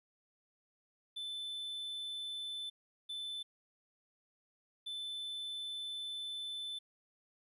triangle tone bursts at uneven times, 3520 Hz, A7, in tune, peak -38 dBFS, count 3, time 1.16-2.7 / 3.09-3.43 / 4.86-6.79 s, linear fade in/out 10 ms, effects resampled to 32000 Hz + 13-bit

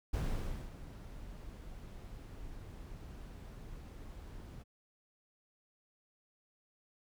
brown noise with ADSR envelope, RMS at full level -34 dBFS, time 0.13-4.64 s, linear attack 10 ms, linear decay 560 ms, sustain -14 dB, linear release 29 ms, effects none

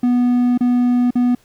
triangle tone with dropouts, 245.4 Hz, B3, 11 cents flat, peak -10 dBFS, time 0.03-1.35 s, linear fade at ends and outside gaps 5 ms, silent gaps 0.577-0.607 / 1.107-1.154 s, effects pink hiss -55 dBFS RMS until 1.44 s

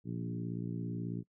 harmonic tone with a mistuned harmonic, 58.27 Hz, A#1, in tune, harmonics 2 / 3 / 4 / 5 / 6 / 7, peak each -40 / -39 / -44 / -44 / -49 / -52 dBFS, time 0.04-1.24 s, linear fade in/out 50 ms, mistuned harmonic 2, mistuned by +25 cents, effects noise-tail reverb RT60 0.1 s tail -24 dB re dry

